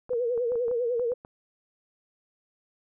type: clicks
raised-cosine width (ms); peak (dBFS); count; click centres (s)
1; -30; 10; 0.094 / 0.133 / 0.377 / 0.52 / 0.556 / 0.682 / 0.713 / 0.996 / 1.119 / 1.249
type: tone with vibrato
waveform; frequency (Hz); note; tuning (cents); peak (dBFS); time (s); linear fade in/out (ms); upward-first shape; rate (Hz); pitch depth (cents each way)
sine; 480; B4; -49; -24; 0.1-1.14; 10; sine; 10; 83
effects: none